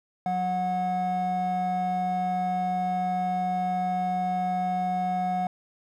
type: tone pair together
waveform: triangle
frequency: 182.6 / 731.1 Hz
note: F#3 / F#5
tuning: -23 / -21 cents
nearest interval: 2 octaves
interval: 2402 cents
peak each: -27 / -22 dBFS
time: 0.26-5.47 s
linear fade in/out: 2 ms
effects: tanh soft clip ceiling -20 dBFS